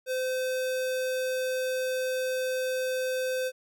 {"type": "tone", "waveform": "square", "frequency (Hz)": 514, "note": "C5", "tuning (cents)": -31, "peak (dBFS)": -28, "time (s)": [0.06, 3.52], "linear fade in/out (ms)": 50, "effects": []}